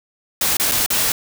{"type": "noise with dropouts", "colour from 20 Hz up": "white", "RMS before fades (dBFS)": -18, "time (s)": [0.41, 1.12], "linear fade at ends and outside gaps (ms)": 2, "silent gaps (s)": [[0.569, 0.598], [0.714, 0.718], [0.862, 0.903]], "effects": []}